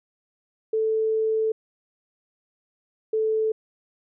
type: tone pair in turn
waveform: sine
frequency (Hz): 440 / 438.1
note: A4 / A4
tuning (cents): 0 / -7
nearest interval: unison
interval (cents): 7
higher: first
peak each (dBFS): -20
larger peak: neither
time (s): 0.73-1.52 / 3.13-3.52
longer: first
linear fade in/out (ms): 5
effects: none